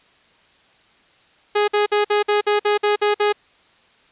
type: tone bursts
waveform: sawtooth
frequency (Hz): 415.4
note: G#4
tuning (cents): 0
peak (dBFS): -11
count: 10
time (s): 1.55-3.327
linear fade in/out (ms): 10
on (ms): 130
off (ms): 53
effects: white hiss -55 dBFS RMS until 4.11 s + resampled to 8000 Hz